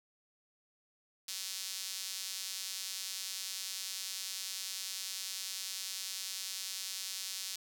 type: tone with high-pass filter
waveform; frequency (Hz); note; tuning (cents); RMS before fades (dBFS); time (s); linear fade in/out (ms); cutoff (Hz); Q
sawtooth; 190; F#3; +46; -41; 1.28-7.56; 5; 4600; 1.4
effects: none